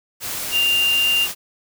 sine tone in noise, 2794 Hz, F7, in tune, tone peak -15 dBFS, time 0.51-1.28 s, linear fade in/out 50 ms, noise white, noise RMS -27 dBFS, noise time 0.2-1.35 s, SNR +9 dB, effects none

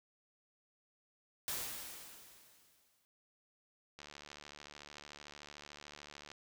white noise with exponential decay, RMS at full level -38 dBFS, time 1.48-3.05 s, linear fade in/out 0 ms, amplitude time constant 340 ms
click train, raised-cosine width 0.2 ms, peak -33 dBFS, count 172, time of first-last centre 3.99-6.317 s, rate 73.5 Hz
effects none

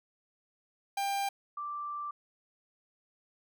45% pulse / sine tone pair in turn, 795 / 1174.4 Hz, G5 / D6, +24 / 0 cents, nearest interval perfect fifth, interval 676 cents, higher second, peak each -30 / -35 dBFS, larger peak first, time 0.97-1.29 / 1.57-2.11 s, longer second, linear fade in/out 5 ms, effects none

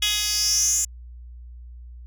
10% pulse tone with high-pass filter sweep, 418.2 Hz, G#4, 12 cents sharp, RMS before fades -22 dBFS, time 0.02-0.85 s, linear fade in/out 5 ms, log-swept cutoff 3400 to 7400 Hz, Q 6.1, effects added 60 Hz sine -38 dBFS peak until 2.06 s

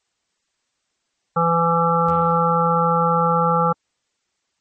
harmonic tone, 167.7 Hz, E3, 30 cents sharp, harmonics 1 / 3 / 5 / 7 / 8, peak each -21 / -21 / -21 / -21 / -21 dBFS, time 1.36-3.73 s, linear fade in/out 10 ms
sawtooth tone with exponential decay, 82.41 Hz, E2, in tune, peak -27 dBFS, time 2.08-2.82 s, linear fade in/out 5 ms, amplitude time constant 160 ms
effects white hiss -72 dBFS RMS until 4.6 s + MP3 32 kbps

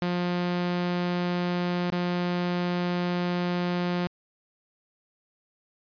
sawtooth tone with dropouts, 176.9 Hz, F3, 23 cents sharp, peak -21 dBFS, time 0.02-4.07 s, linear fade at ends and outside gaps 0 ms, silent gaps 1.902-1.923 s, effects resampled to 11025 Hz

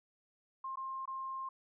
sine tone with dropouts, 1061 Hz, C6, 24 cents sharp, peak -38 dBFS, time 0.64-1.49 s, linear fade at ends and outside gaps 5 ms, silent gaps 0.758-0.771 / 1.056-1.076 s, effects none

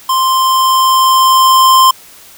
square tone with level ramp, 1046.5 Hz, C6, in tune, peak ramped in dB -10 to -4 dBFS, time 0.09-1.91 s, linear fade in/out 5 ms, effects white hiss -38 dBFS RMS until 2.37 s

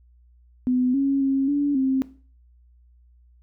sine tone with pitch steps, 251.7 / 275.1 / 270.7 / 287 / 264.8 Hz, B3 / C#4 / C#4 / D4 / C4, +33 / -13 / -41 / -40 / +21 cents, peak -18 dBFS, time 0.67-2.02 s, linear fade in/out 0 ms, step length 270 ms, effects noise-tail reverb RT60 0.4 s tail -17 dB re dry + added 60 Hz sine -52 dBFS peak until 3.42 s

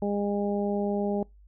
harmonic tone, 203.2 Hz, G#3, 38 cents flat, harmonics 1 / 2 / 3 / 4, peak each -28 / -30 / -33 / -36 dBFS, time 0.02-1.23 s, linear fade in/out 2 ms, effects noise-tail reverb RT60 0.2 s tail -25 dB re dry + added 50 Hz sine -51 dBFS peak until 1.47 s

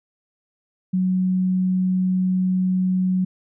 sine tone, 185 Hz, F#3, in tune, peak -17 dBFS, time 0.93-3.25 s, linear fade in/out 10 ms, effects none

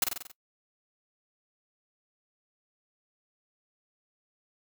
white noise with echo, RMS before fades -24 dBFS, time 0.02-0.04 s, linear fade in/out 2 ms, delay 46 ms, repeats 6, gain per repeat -4 dB, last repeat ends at 0.316 s, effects noise-tail reverb RT60 0.1 s tail -22 dB re dry

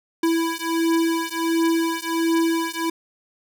square beating tone pair, 329.6 / 331 Hz, E4 / E4, 0 / +7 cents, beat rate 1.4 Hz, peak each -23 dBFS, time 0.23-2.9 s, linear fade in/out 5 ms, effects none

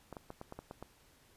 clicks, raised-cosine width 1 ms, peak -30 dBFS, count 8, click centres 0.127 / 0.168 / 0.304 / 0.414 / 0.524 / 0.59 / 0.711 / 0.826 s, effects pink hiss -65 dBFS RMS until 1.36 s + resampled to 32000 Hz

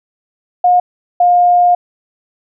sine tone pair in turn, 717 / 709.2 Hz, F5 / F5, +45 / +26 cents, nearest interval unison, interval 19 cents, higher first, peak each -6 dBFS, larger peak neither, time 0.64-0.8 / 1.2-1.75 s, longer second, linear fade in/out 5 ms, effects none

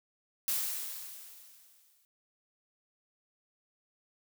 blue noise with exponential decay, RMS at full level -30 dBFS, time 0.48-2.05 s, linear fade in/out 1 ms, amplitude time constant 340 ms, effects none

